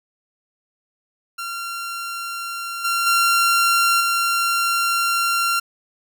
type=tone with level steps; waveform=sawtooth; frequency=1376 Hz; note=F6; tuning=26 cents flat; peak=-23 / -15 / -11 / -14 dBFS; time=1.38-5.6 s; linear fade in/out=10 ms; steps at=2.84 / 3.06 / 4 s; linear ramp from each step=10 ms; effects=none